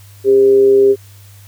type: tone with amplitude modulation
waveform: sine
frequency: 400.5 Hz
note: G4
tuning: 37 cents sharp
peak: -4 dBFS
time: 0.24-0.96 s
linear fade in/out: 50 ms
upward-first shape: sine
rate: 126 Hz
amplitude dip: 40%
effects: added 100 Hz sine -38 dBFS peak until 1.47 s + white hiss -46 dBFS RMS until 1.47 s